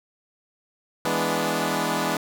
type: chord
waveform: 10% pulse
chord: E dominant seventh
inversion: none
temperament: equal with one note detuned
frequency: 164.81 / 207.7 / 246.9 / 292.8 Hz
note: E3 / G#3 / B3 / D4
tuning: 0 / 0 / 0 / -5 cents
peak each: -20 dBFS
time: 1.05-2.17 s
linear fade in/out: 2 ms
effects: none